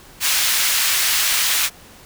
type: high-pass noise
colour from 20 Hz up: pink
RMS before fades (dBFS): -18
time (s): 0.2-1.7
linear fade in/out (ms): 50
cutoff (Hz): 2000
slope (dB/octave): 12
effects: pink hiss -44 dBFS RMS until 2.05 s